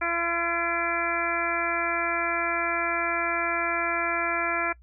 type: harmonic tone with a mistuned harmonic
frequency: 340 Hz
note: F4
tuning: 46 cents flat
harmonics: 1 / 2 / 3 / 4 / 5 / 6 / 7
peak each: -35 / -32 / -34 / -29 / -31 / -34 / -31 dBFS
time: 0.01-4.73 s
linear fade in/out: 10 ms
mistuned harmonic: 7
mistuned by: -23 cents
effects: noise-tail reverb RT60 0.1 s tail -24 dB re dry + added 60 Hz sine -50 dBFS peak until 4.82 s